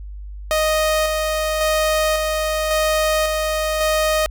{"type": "tone with tremolo", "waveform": "sawtooth", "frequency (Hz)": 622.3, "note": "D#5", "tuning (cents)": 0, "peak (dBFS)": -12, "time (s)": [0.51, 4.26], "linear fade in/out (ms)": 0, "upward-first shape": "square", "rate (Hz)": 0.91, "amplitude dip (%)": 30, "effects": ["added 50 Hz sine -30 dBFS peak until 4.3 s"]}